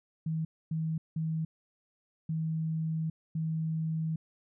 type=tone bursts at uneven times; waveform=sine; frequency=160 Hz; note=D#3; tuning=49 cents sharp; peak=-29 dBFS; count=5; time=0.26-0.45 / 0.71-0.98 / 1.16-1.45 / 2.29-3.1 / 3.35-4.16 s; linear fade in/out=5 ms; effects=none